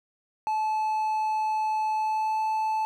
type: tone with pitch glide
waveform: triangle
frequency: 866 to 873 Hz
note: A5 to A5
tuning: -28 to -14 cents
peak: -22 dBFS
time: 0.47-2.85 s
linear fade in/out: 0 ms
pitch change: +14 cents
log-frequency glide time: 1.95-2.42 s
effects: none